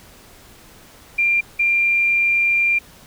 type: tone bursts at uneven times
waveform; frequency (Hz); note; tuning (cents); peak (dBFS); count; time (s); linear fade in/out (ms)
sine; 2384; D7; +25; -14; 2; 1.18-1.41 / 1.59-2.79; 10
effects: pink hiss -46 dBFS RMS until 3.06 s